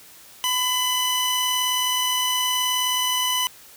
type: tone pair together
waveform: sawtooth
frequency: 1007.7 / 2984 Hz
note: B5 / F#7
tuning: +35 / +14 cents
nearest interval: octave + perfect fifth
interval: 1879 cents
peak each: -21 / -19 dBFS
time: 0.44-3.47 s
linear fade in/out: 0 ms
effects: white hiss -47 dBFS RMS until 3.76 s